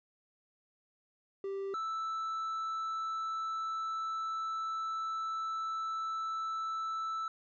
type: tone pair in turn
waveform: triangle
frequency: 392 / 1318.5 Hz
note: G4 / E6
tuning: 0 / 0 cents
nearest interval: octave + major sixth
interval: 2100 cents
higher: second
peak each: -33 / -32 dBFS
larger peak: second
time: 1.44-1.74 / 1.74-7.28 s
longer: second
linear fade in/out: 2 ms
effects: resampled to 16000 Hz